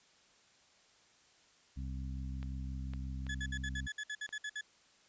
harmonic tone, 65.7 Hz, C2, 8 cents sharp, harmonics 1 / 2 / 3 / 4, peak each -39 / -45 / -49 / -51 dBFS, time 1.76-3.88 s, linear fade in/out 20 ms
clicks, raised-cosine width 0.3 ms, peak -34 dBFS, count 4, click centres 2.429 / 2.936 / 3.267 / 4.291 s
35% pulse tone bursts, 1708 Hz, G#6, 48 cents sharp, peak -36 dBFS, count 12, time 3.29-4.611 s, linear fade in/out 5 ms, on 56 ms, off 59 ms
effects white hiss -66 dBFS RMS until 5.08 s + resampled to 16000 Hz

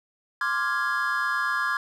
triangle chord, D half-diminished seventh, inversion third, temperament equal, 1046.5 / 1174.7 / 1396.9 / 1661.2 Hz, C6 / D6 / F6 / Ab6, 0 / 0 / 0 / 0 cents, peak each -29 / -28 / -28 / -25 dBFS, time 0.41-1.77 s, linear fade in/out 2 ms, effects none

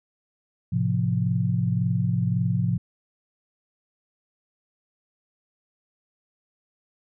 sine chord, F major, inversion first, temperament just, 109.13 / 130.96 / 174.61 Hz, A2 / C3 / F3, -14 / +2 / 0 cents, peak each -25 dBFS, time 0.72-2.78 s, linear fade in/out 10 ms, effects none

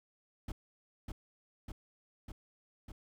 brown noise with echo, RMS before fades -38 dBFS, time 0.48-0.52 s, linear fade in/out 5 ms, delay 600 ms, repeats 4, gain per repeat -2 dB, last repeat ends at 2.92 s, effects none

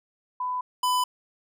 sine / square tone pair in turn, 1000 / 1000 Hz, B5 / B5, +21 / +21 cents, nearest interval unison, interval 0 cents, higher neither, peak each -26 / -22 dBFS, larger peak second, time 0.4-0.61 / 0.83-1.04 s, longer neither, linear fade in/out 5 ms, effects none

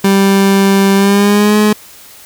30% pulse tone with pitch glide, 196 to 211.3 Hz, G3 to G#3, 0 to +30 cents, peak -4 dBFS, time 0.04-1.73 s, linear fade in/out 5 ms, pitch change +130 cents, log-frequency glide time 0.95-1.57 s, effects white hiss -37 dBFS RMS until 2.25 s

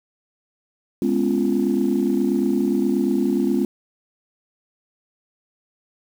sine chord, C# dominant seventh, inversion second, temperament just, 207.9 / 249.5 / 277.2 / 346.5 Hz, G#3 / B3 / C#4 / E#4, +2 / +18 / 0 / -14 cents, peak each -22 dBFS, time 1.02-3.65 s, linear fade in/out 2 ms, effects tanh soft clip ceiling -9 dBFS + 7-bit

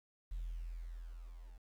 sine tone with level ramp, 42 Hz, E1, 33 cents sharp, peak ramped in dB -36 to -50 dBFS, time 0.31-1.58 s, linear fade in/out 10 ms, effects tanh soft clip ceiling -36 dBFS + 11-bit

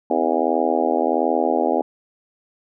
harmonic tone with a mistuned harmonic, 81.4 Hz, E2, 21 cents flat, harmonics 3 / 4 / 5 / 6 / 7 / 8 / 9 / 10, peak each -25 / -25 / -25 / -25 / -25 / -25 / -25 / -25 dBFS, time 0.1-1.82 s, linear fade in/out 5 ms, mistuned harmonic 3, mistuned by +93 cents, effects none

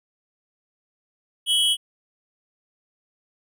square tone pair together, 2986 / 3269 Hz, F#7 / G#7, +15 / -28 cents, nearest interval major second, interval 157 cents, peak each -21 dBFS, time 1.46-1.77 s, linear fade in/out 50 ms, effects resampled to 32000 Hz

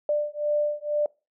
sine beating tone pair, 592 / 594.1 Hz, D5 / D5, +14 / +20 cents, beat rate 2.1 Hz, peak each -26 dBFS, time 0.09-1.06 s, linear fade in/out 2 ms, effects noise-tail reverb RT60 0.3 s tail -24 dB re dry

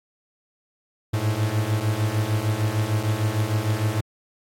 45% pulse beating tone pair, 103.83 / 110.43 Hz, G#2 / A2, 0 / +7 cents, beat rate 6.6 Hz, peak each -25 / -23 dBFS, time 1.13-4.01 s, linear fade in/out 10 ms, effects AAC 64 kbps

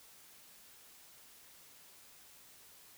silence, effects white hiss -59 dBFS RMS until 2.97 s

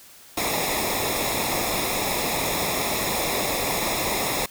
pink noise with comb filter, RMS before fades -25 dBFS, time 0.37-4.46 s, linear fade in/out 5 ms, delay 0.66 ms, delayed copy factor -0.75, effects white hiss -48 dBFS RMS until 4.5 s

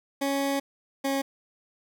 20% pulse tone pair in turn, 277.2 / 273.4 Hz, C#4 / C#4, 0 / -24 cents, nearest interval unison, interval 24 cents, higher first, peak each -20 dBFS, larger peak neither, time 0.21-0.6 / 1.04-1.22 s, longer first, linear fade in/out 10 ms, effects none

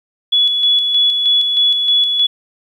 sine tone with tremolo, 3400 Hz, G#7, 40 cents sharp, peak -9 dBFS, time 0.32-2.27 s, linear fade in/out 10 ms, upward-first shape square, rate 3.2 Hz, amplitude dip 40%, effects 8-bit

